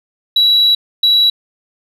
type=tone bursts at uneven times; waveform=sine; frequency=3910 Hz; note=B7; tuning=18 cents flat; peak=-6 dBFS; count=2; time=0.36-0.75 / 1.03-1.3 s; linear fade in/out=5 ms; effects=tanh soft clip ceiling -5 dBFS